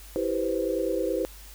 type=chord; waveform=sine; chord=C major seventh; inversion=first; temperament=equal; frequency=329.6 / 392 / 493.9 / 523.3 Hz; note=E4 / G4 / B4 / C5; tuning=0 / 0 / 0 / 0 cents; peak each=-30 dBFS; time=0.16-1.25 s; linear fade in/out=0 ms; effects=added 50 Hz sine -45 dBFS peak until 1.54 s + white hiss -49 dBFS RMS until 1.54 s